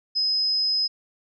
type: tone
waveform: sine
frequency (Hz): 5070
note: D#8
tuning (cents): +32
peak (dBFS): -20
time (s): 0.15-0.88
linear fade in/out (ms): 20
effects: none